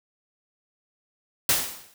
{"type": "noise with exponential decay", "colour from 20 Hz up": "white", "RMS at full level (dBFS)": -18, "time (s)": [1.49, 1.94], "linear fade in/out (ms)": 2, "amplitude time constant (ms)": 97, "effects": []}